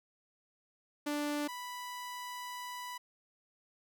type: tone pair in turn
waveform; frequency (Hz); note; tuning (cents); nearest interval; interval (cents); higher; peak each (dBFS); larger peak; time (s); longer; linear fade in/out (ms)
sawtooth; 293.7 / 987.9; D4 / B5; 0 / 0; octave + major sixth; 2100; second; -29 / -37; first; 1.06-1.48 / 1.48-2.98; second; 10
effects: none